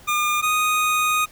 25% pulse tone pair in turn, 1209 / 1241.6 Hz, D6 / D#6, +50 / -4 cents, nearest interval unison, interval 46 cents, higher second, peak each -15 / -14 dBFS, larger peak second, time 0.07-0.42 / 0.42-1.26 s, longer second, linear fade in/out 20 ms, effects pink hiss -48 dBFS RMS until 1.31 s

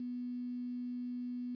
sine tone with quantisation, 246.1 Hz, B3, 6 cents flat, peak -37 dBFS, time 0-1.55 s, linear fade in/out 2 ms, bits 10, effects resampled to 11025 Hz

